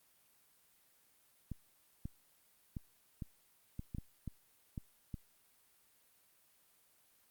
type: clicks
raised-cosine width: 5 ms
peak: -29 dBFS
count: 10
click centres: 1.517 / 2.055 / 2.768 / 3.222 / 3.794 / 3.948 / 3.984 / 4.277 / 4.778 / 5.142 s
effects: white hiss -70 dBFS RMS until 7.3 s + Opus 32 kbps